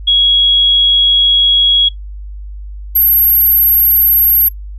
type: tone pair in turn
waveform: sine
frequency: 3322 / 12582 Hz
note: G#7 / G9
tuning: 0 / +5 cents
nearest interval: octave + major seventh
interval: 2305 cents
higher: second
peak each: -6 dBFS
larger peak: neither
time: 0.07-1.89 / 2.95-4.49 s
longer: first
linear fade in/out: 10 ms
effects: noise-tail reverb RT60 0.1 s tail -17 dB re dry + added 50 Hz sine -24 dBFS peak until 4.78 s